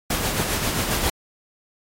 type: noise with tremolo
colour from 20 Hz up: pink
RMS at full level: -22 dBFS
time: 0.1-1.1 s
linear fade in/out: 5 ms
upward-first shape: sine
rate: 7.5 Hz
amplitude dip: 40%
effects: AAC 48 kbps